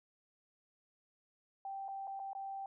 sine tone with dropouts, 782 Hz, G5, 4 cents flat, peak -40 dBFS, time 1.65-2.66 s, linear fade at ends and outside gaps 2 ms, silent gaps 1.882-1.886 / 2.072-2.076 / 2.194-2.198 / 2.332-2.35 s, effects none

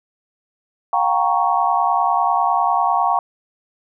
sine chord, G half-diminished seventh, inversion third, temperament equal with one note detuned, 714 / 784 / 932.3 / 1108.7 Hz, F5 / G5 / Bb5 / Db6, +38 / 0 / 0 / 0 cents, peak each -20 dBFS, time 0.93-3.19 s, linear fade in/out 2 ms, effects none

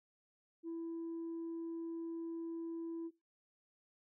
sine tone, 331.8 Hz, E4, 11 cents sharp, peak -38 dBFS, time 0.63-3.11 s, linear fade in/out 50 ms, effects noise-tail reverb RT60 0.3 s tail -25 dB re dry + tanh soft clip ceiling -38 dBFS

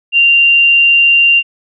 sine tone, 2777 Hz, F7, 10 cents flat, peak -5 dBFS, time 0.12-1.43 s, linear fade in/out 50 ms, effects none

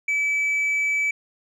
sine tone, 2300 Hz, D7, 37 cents flat, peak -17 dBFS, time 0.08-1.11 s, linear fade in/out 5 ms, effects tanh soft clip ceiling -19 dBFS

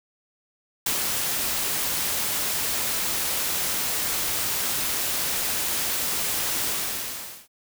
white noise with ADSR envelope, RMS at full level -24 dBFS, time 0.86-7.48 s, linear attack 4 ms, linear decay 110 ms, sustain -2 dB, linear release 800 ms, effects none

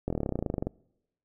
slowing click train, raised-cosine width 2 ms, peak -16 dBFS, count 19, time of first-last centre 0.08-0.67 s, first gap 23 ms, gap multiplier 1.04, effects noise-tail reverb RT60 0.9 s tail -26 dB re dry

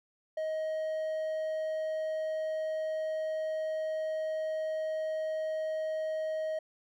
triangle tone, 629 Hz, D#5, 19 cents sharp, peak -29 dBFS, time 0.37-6.59 s, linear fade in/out 5 ms, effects none

